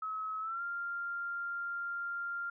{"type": "tone with pitch glide", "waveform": "sine", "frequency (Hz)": [1285, 1393.2], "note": ["E6", "F6"], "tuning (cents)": [-45, -5], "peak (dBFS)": -35, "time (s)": [0.02, 2.5], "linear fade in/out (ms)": 5, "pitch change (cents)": 140, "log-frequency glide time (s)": [0.4, 0.62], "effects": []}